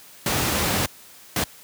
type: noise bursts at uneven times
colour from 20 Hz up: pink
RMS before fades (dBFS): -22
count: 2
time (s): 0.26-0.86 / 1.36-1.44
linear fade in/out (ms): 2
effects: white hiss -47 dBFS RMS until 1.63 s + high-pass 80 Hz 12 dB/octave